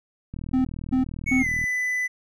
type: click train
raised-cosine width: 5 ms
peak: -22 dBFS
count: 53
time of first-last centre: 0.34-1.64 s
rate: 40 Hz
type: tone bursts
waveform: triangle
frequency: 258.8 Hz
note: C4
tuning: 19 cents flat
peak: -16 dBFS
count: 3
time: 0.53-1.43 s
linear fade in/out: 10 ms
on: 120 ms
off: 270 ms
type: tone with pitch glide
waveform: triangle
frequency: 2217 to 1998.1 Hz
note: C#7 to B6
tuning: 0 to +20 cents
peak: -21 dBFS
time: 1.26-2.08 s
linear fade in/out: 20 ms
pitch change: -180 cents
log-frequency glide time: 1.38-1.48 s
effects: none